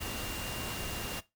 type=tone in noise; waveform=sine; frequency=2794 Hz; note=F7; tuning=in tune; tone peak=-44 dBFS; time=0-1.21 s; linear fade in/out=20 ms; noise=pink; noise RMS=-38 dBFS; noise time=0-1.21 s; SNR=-9 dB; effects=noise-tail reverb RT60 0.2 s tail -17 dB re dry